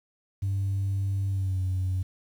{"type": "tone with pitch glide", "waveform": "sine", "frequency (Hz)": [98, 92.93], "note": ["G2", "F#2"], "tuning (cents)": [0, 8], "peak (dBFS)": -23, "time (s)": [0.42, 2.03], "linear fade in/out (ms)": 10, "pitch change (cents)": -92, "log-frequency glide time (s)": [1.28, 1.61], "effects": ["tanh soft clip ceiling -22 dBFS", "9-bit"]}